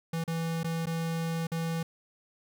square tone with dropouts, 164.81 Hz, E3, in tune, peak -30 dBFS, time 0.13-1.83 s, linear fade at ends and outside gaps 5 ms, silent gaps 0.24-0.277 / 0.633-0.643 / 0.858-0.868 / 1.47-1.517 s, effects none

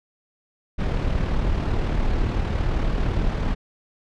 brown noise with amplitude modulation, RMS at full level -20 dBFS, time 0.78-3.55 s, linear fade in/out 20 ms, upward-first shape sine, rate 37.8 Hz, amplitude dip 40%, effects low-pass 4000 Hz 12 dB/octave

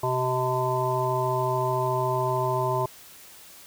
harmonic tone, 127.6 Hz, C3, 43 cents flat, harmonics 1 / 3 / 5 / 7 / 8, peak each -29 / -29 / -29 / -29 / -29 dBFS, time 0.03-2.86 s, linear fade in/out 5 ms, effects white hiss -48 dBFS RMS until 3.66 s

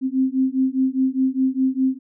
sine beating tone pair, 260 / 264.9 Hz, C4 / C4, -11 / +22 cents, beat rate 4.9 Hz, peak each -20 dBFS, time 0.01-1.99 s, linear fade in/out 50 ms, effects none

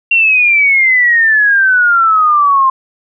sine exponential sweep, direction down, 2760 to 1048 Hz, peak -6 dBFS, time 0.11-2.7 s, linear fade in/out 5 ms, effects none

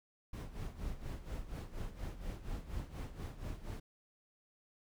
brown noise with tremolo, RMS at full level -40 dBFS, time 0.33-3.8 s, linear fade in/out 5 ms, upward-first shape sine, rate 4.2 Hz, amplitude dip 75%, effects none

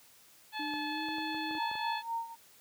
harmonic tone, 863 Hz, A5, 34 cents flat, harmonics 1 / 2 / 3 / 4 / 5, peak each -38 / -41 / -43 / -44 / -45 dBFS, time 0.52-2.03 s, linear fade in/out 50 ms
sine tone with pitch glide, 300 to 314.2 Hz, D4 to D#4, +37 to +17 cents, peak -38 dBFS, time 0.59-1.59 s, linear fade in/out 10 ms, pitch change +80 cents, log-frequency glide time 0.86-1.02 s
clicks, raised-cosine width 1 ms, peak -34 dBFS, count 8, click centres 0.738 / 1.086 / 1.183 / 1.346 / 1.51 / 1.551 / 1.714 / 1.754 s
sine tone with tremolo, 920 Hz, A#5, 23 cents flat, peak -31 dBFS, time 1.56-2.36 s, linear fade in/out 50 ms, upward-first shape sine, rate 3.8 Hz, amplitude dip 80%
effects white hiss -60 dBFS RMS until 2.6 s + high-pass 60 Hz 12 dB/octave

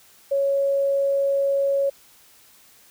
sine tone, 554.4 Hz, C#5, in tune, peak -18 dBFS, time 0.31-1.9 s, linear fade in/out 10 ms, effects white hiss -53 dBFS RMS until 2.9 s

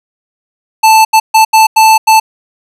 square tone bursts at uneven times, 880 Hz, A5, in tune, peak -3 dBFS, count 6, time 0.83-1.05 / 1.13-1.2 / 1.34-1.45 / 1.53-1.67 / 1.76-1.98 / 2.07-2.2 s, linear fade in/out 10 ms, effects resampled to 32000 Hz + 7-bit

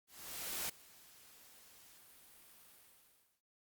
white noise with ADSR envelope, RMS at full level -39 dBFS, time 0.07-3.42 s, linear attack 620 ms, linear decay 9 ms, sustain -22 dB, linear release 730 ms, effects Opus 48 kbps

